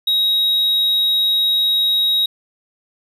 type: tone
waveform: triangle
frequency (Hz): 3801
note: A#7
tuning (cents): +33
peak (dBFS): -12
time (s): 0.07-2.26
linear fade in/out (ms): 5
effects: none